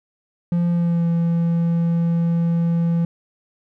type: tone with pitch glide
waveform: triangle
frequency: 172.6 to 168.56 Hz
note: F3 to E3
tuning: -20 to +39 cents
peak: -14 dBFS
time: 0.52-3.05 s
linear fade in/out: 2 ms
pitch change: -41 cents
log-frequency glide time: 0.69-1.07 s
effects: none